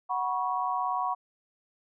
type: chord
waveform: sine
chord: F# suspended fourth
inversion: none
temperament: equal with one note detuned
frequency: 740 / 971.4 / 1108.7 Hz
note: F#5 / B5 / C#6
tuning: 0 / -29 / 0 cents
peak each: -31 dBFS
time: 0.09-1.15 s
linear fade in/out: 20 ms
effects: none